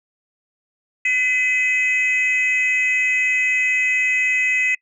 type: tone pair together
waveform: sine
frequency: 2021 / 2544 Hz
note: B6 / D#7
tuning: +39 / +38 cents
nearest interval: major third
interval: 399 cents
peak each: -17 dBFS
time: 1.05-4.75 s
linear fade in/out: 5 ms
effects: noise-tail reverb RT60 0.1 s tail -24 dB re dry + tanh soft clip ceiling -12 dBFS